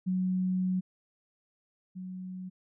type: tone pair in turn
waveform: sine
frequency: 184.8 / 184.8 Hz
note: F#3 / F#3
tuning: -2 / -2 cents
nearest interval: unison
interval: 0 cents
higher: neither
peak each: -26 / -37 dBFS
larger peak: first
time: 0.06-0.81 / 1.95-2.5 s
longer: first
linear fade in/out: 20 ms
effects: none